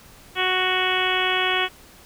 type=harmonic tone; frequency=370 Hz; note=F#4; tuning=in tune; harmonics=1 / 2 / 3 / 4 / 5 / 6 / 7 / 8 / 9; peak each=-28 / -28 / -28 / -28 / -28 / -28 / -28 / -28 / -28 dBFS; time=0.35-1.69 s; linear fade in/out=50 ms; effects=pink hiss -48 dBFS RMS until 2.05 s